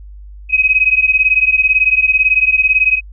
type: beating tone pair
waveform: sine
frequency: 2523 / 2541 Hz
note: D#7 / D#7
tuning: +23 / +36 cents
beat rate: 18 Hz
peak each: -12 dBFS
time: 0.49-3.01 s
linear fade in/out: 50 ms
effects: added 50 Hz sine -31 dBFS peak until 3.12 s